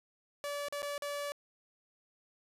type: tone with dropouts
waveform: sawtooth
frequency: 576 Hz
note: D5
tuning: 34 cents flat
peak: -32 dBFS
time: 0.44-1.32 s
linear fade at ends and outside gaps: 0 ms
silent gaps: 0.684-0.725 / 0.82-0.829 / 0.979-1.022 s
effects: resampled to 32000 Hz